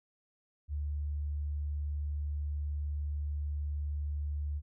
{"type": "tone", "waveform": "sine", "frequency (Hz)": 73.42, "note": "D2", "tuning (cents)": 0, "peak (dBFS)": -32, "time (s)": [0.68, 4.62], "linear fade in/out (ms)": 50, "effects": []}